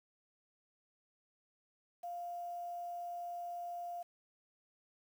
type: tone with quantisation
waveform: sine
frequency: 699 Hz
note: F5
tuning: 1 cent sharp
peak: -40 dBFS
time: 2.03-4.03 s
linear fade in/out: 10 ms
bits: 10
effects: none